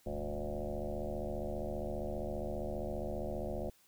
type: tone with frequency modulation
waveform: sine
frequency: 286.6 Hz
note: D4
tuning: 42 cents flat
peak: -35 dBFS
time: 0.06-3.7 s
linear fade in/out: 5 ms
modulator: 75 Hz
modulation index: 5.1
effects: white hiss -67 dBFS RMS until 3.87 s